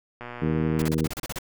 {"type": "click train", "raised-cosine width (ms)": 0.5, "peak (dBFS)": -22, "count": 82, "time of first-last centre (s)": [0.21, 0.879], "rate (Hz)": 121}
{"type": "harmonic tone", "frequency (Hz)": 78.7, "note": "D#2", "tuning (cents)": 20, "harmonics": [1, 2, 3, 4, 5, 6], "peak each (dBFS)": [-34, -25, -28, -29, -33, -33], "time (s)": [0.41, 1.08], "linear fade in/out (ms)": 20}
{"type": "noise bursts", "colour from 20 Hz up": "pink", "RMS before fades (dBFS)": -32, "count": 10, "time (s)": [0.79, 1.387], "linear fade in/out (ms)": 2, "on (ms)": 30, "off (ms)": 33}
{"effects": []}